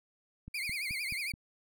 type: click train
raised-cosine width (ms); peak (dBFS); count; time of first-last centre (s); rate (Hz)
5; -32; 5; 0.48-1.338; 4.66
type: tone with vibrato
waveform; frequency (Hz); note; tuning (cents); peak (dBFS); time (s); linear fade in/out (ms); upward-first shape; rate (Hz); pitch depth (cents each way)
35% pulse; 2266; C#7; +37; -32; 0.54-1.32; 5; triangle; 11; 180
effects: none